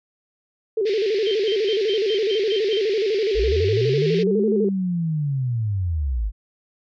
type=tone with vibrato; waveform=sine; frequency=415.3 Hz; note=G#4; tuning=in tune; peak=-18 dBFS; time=0.77-4.69 s; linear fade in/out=5 ms; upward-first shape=square; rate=12 Hz; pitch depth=110 cents each way
type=band-pass noise; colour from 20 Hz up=pink; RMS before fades=-35 dBFS; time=0.85-4.24 s; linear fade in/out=20 ms; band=1900 to 5000 Hz; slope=48 dB/octave
type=tone bursts; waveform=sine; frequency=3136 Hz; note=G7; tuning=in tune; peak=-27 dBFS; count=8; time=1.26-2.796 s; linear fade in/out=5 ms; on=87 ms; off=120 ms
type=linear two-way sweep; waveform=sine; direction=up then down; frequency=46.25 to 217.7 to 46.25 Hz; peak=-20 dBFS; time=3.34-6.32 s; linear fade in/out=50 ms; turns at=4.47 s
effects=none